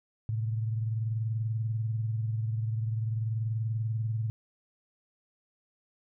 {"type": "tone pair together", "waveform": "sine", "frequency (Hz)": [110.37, 130.81], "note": ["A2", "C3"], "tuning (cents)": [6, 0], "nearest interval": "minor third", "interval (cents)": 294, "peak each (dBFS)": [-28, -39], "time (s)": [0.29, 4.3], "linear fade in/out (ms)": 0, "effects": []}